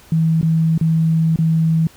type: tone with dropouts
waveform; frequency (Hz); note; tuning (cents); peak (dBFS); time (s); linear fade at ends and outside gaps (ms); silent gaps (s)
sine; 161.7; E3; -33; -12; 0.12-1.87; 2; 0.413-0.428 / 0.778-0.811 / 1.36-1.388
effects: pink hiss -46 dBFS RMS until 1.96 s